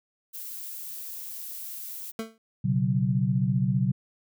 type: noise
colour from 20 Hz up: violet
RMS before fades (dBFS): -38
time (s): 0.33-2.12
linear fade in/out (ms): 20
type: tone with exponential decay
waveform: 25% pulse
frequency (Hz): 223.4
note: A3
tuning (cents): +27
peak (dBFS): -24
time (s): 2.19-2.38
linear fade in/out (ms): 2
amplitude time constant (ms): 41
type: chord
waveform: sine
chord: B suspended second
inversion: none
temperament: equal with one note detuned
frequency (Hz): 123.47 / 138.59 / 187.36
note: B2 / C#3 / F#3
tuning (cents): 0 / 0 / +22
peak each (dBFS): -26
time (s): 2.64-3.92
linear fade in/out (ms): 10
effects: none